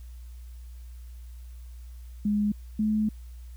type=tone pair in turn; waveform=sine; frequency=207.7 / 214.5 Hz; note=G#3 / A3; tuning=0 / -44 cents; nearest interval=minor second; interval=56 cents; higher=second; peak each=-22 dBFS; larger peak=neither; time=2.25-2.52 / 2.79-3.09 s; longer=second; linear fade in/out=5 ms; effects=added 60 Hz sine -40 dBFS peak until 3.56 s + white hiss -62 dBFS RMS until 3.56 s